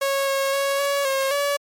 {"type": "tone with pitch steps", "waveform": "sawtooth", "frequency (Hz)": [550, 546, 554, 563, 539, 570], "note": ["C#5", "C#5", "C#5", "C#5", "C#5", "C#5"], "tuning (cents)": [-14, -26, -1, 27, -49, 48], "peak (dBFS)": -16, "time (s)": [0.01, 1.57], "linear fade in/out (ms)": 10, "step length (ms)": 260, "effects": ["MP3 64 kbps"]}